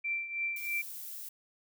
sine tone with tremolo, 2349 Hz, D7, in tune, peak -29 dBFS, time 0.04-0.82 s, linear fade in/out 10 ms, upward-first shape triangle, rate 3.1 Hz, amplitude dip 75%
violet noise, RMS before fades -43 dBFS, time 0.56-1.29 s, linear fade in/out 5 ms
effects none

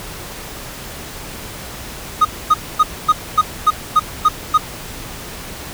triangle tone bursts, 1244.5 Hz, D#6, in tune, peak -5 dBFS, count 9, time 2.21-4.579 s, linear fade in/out 10 ms, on 41 ms, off 250 ms, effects pink hiss -31 dBFS RMS until 5.73 s

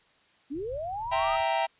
sine linear sweep, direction up, 257.4 to 1297 Hz, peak -31 dBFS, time 0.5-1.37 s, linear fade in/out 20 ms
pink low-pass noise, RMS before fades -48 dBFS, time 0.51-1.45 s, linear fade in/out 50 ms, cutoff 130 Hz, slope 48 dB/octave
45% pulse chord, E diminished, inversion none, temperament equal, 659.3 / 784 / 932.3 Hz, E5 / G5 / Bb5, 0 / 0 / 0 cents, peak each -29 dBFS, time 1.11-1.67 s, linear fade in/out 20 ms
effects white hiss -63 dBFS RMS until 1.79 s + resampled to 8000 Hz

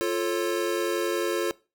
square chord, F augmented, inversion none, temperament equal with one note detuned, 349.2 / 440 / 545.2 Hz, F4 / A4 / C#5, 0 / 0 / -29 cents, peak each -28 / -30 / -31 dBFS, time 0.01-1.51 s, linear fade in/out 0 ms, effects noise-tail reverb RT60 0.3 s tail -21 dB re dry

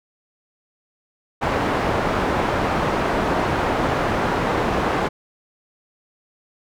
white low-pass noise, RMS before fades -21 dBFS, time 1.41-5.09 s, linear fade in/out 20 ms, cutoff 1000 Hz, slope 12 dB/octave, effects none

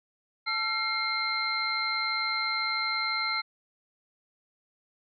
sine tone cluster, 874 / 1356 / 2125 / 4117 Hz, A5 / E6 / C7 / C8, -12 / +49 / +26 / -29 cents, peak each -39 / -32 / -30 / -32 dBFS, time 0.46-3.42 s, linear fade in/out 20 ms, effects none

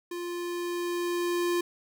square tone with level ramp, 349.2 Hz, F4, in tune, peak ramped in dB -34 to -25 dBFS, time 0.11-1.61 s, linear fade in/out 5 ms, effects none

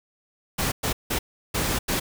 pink noise bursts at uneven times, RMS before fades -25 dBFS, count 5, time 0.58-0.72 / 0.83-0.93 / 1.1-1.19 / 1.54-1.79 / 1.88-2 s, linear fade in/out 10 ms, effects none

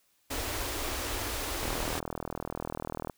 pink band-stop noise, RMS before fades -34 dBFS, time 0.3-2 s, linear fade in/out 10 ms, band 110 to 240 Hz, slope 96 dB/octave
click train, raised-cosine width 1 ms, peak -20 dBFS, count 60, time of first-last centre 1.63-3.098 s, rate 40.2 Hz
effects white hiss -70 dBFS RMS until 3.17 s

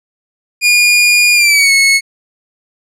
sawtooth tone with pitch glide, 2432 to 2192 Hz, D#7 to C#7, -40 to -20 cents, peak -3 dBFS, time 0.61-2.01 s, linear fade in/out 50 ms, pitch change -180 cents, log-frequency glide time 1.34-1.72 s, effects low-pass 11000 Hz 12 dB/octave

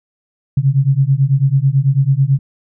sine beating tone pair, 132.1 / 141.2 Hz, C3 / C#3, +17 / +32 cents, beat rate 9.1 Hz, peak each -13 dBFS, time 0.57-2.39 s, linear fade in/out 5 ms, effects none

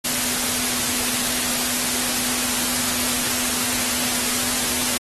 sine tone in noise, 246.9 Hz, B3, in tune, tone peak -33 dBFS, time 0.04-4.98 s, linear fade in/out 10 ms, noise white, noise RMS -22 dBFS, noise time 0.04-4.98 s, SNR -14 dB, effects AAC 32 kbps

